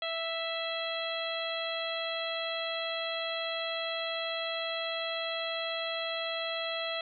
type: harmonic tone with a mistuned harmonic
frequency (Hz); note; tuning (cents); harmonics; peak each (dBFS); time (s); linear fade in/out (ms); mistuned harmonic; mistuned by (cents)
659.3; E5; 0; 1 / 2 / 3 / 4 / 5 / 6; -36 / -41 / -41 / -41 / -37 / -42; 0.02-7.01; 2; 6; +38
effects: none